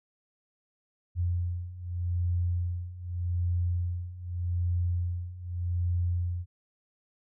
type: beating tone pair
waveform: sine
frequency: 87.31 / 88.14 Hz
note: F2 / F2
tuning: 0 / +16 cents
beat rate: 0.83 Hz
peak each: -32 / -29 dBFS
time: 1.15-6.46 s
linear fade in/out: 50 ms
effects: none